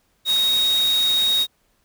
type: tone in noise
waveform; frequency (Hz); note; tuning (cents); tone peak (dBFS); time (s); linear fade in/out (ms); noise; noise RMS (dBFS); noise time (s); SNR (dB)
sine; 3760; A#7; +14; -16; 0.25-1.47; 50; white; -30; 0.25-1.47; +11
effects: pink hiss -65 dBFS RMS until 1.84 s